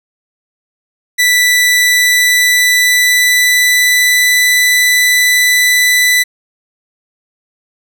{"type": "tone with pitch glide", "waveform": "sawtooth", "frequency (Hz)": [1975.5, 1986.9], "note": ["B6", "B6"], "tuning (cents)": [0, 10], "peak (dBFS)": -4, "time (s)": [1.18, 6.24], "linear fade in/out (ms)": 20, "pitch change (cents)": 10, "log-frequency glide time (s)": [1.7, 4.4], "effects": []}